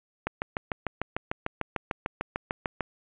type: click train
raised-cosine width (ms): 0.5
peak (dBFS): -13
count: 18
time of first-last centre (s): 0.27-2.807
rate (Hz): 6.7
effects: resampled to 8000 Hz + 9-bit